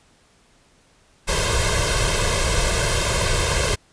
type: noise with comb filter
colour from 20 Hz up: pink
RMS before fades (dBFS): -20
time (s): 1.27-3.76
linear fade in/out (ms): 20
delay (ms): 1.9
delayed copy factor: +0.85
effects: pink hiss -57 dBFS RMS until 3.92 s + resampled to 22050 Hz